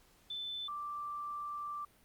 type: tone pair in turn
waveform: sine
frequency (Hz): 3520 / 1174.7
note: A7 / D6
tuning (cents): 0 / 0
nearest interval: octave + perfect fifth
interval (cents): 1900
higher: first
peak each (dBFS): -38 / -38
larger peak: neither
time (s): 0.3-0.68 / 0.68-1.85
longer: second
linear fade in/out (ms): 5
effects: pink hiss -66 dBFS RMS until 2.04 s + Opus 48 kbps